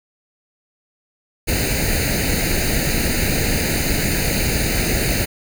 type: noise with comb filter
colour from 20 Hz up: pink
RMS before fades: -19 dBFS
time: 1.47-5.26 s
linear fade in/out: 20 ms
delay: 0.45 ms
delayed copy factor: +0.85
effects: none